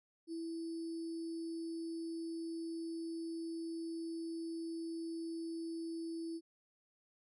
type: tone with sample-and-hold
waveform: sine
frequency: 329.6 Hz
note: E4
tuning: in tune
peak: -39 dBFS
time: 0.27-6.41 s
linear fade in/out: 50 ms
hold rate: 4900 Hz
effects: resampled to 24000 Hz